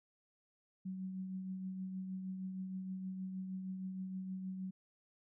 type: tone with tremolo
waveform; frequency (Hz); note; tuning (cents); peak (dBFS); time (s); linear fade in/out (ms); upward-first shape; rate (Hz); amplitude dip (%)
sine; 187.9; F#3; +27; -38; 0.85-4.71; 10; triangle; 6.4; 40
effects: none